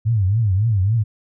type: tone with vibrato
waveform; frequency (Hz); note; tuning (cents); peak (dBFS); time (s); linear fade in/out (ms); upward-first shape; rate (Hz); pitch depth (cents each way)
sine; 103.7; G#2; -2; -14; 0.05-1.04; 20; triangle; 3.6; 250
effects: none